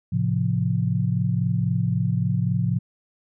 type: chord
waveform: sine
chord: F major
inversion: first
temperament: equal with one note detuned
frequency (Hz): 110 / 133.79 / 174.61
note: A2 / C3 / F3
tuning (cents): 0 / +39 / 0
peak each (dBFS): -24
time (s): 0.12-2.79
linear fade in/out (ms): 10
effects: none